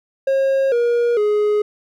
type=tone with pitch steps; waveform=triangle; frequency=540 / 475.6 / 418.8 Hz; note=C#5 / A#4 / G#4; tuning=-45 / +35 / +15 cents; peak=-12 dBFS; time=0.27-1.62 s; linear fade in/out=5 ms; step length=450 ms; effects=none